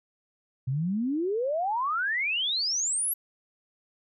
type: exponential sweep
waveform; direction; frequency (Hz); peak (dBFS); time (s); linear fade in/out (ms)
sine; up; 123.47 to 11840; -25; 0.67-3.14; 10
effects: none